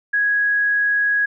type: tone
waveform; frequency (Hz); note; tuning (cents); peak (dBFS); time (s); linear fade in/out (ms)
sine; 1661.2; G#6; 0; -15; 0.13-1.26; 10
effects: none